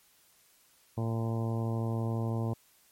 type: harmonic tone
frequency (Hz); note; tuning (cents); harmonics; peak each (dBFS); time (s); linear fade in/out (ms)
114; A#2; -38; 1 / 2 / 3 / 4 / 5 / 6 / 7 / 8 / 9; -30 / -36 / -40 / -42 / -44 / -46 / -47 / -48 / -49; 0.97-2.54; 10
effects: white hiss -64 dBFS RMS until 2.91 s + MP3 64 kbps